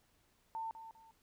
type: tone with echo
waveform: sine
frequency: 897 Hz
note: A5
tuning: 33 cents sharp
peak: -38 dBFS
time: 0.55-0.71 s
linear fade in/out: 0 ms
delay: 200 ms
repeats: 2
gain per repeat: -10 dB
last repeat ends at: 1.11 s
effects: pink hiss -73 dBFS RMS until 1.22 s